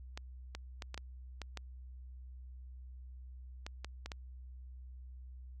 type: clicks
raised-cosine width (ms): 0.2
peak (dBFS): -25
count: 11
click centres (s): 0.175 / 0.55 / 0.822 / 0.944 / 0.977 / 1.417 / 1.573 / 3.665 / 3.846 / 4.06 / 4.118
effects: added 63 Hz sine -47 dBFS peak until 5.6 s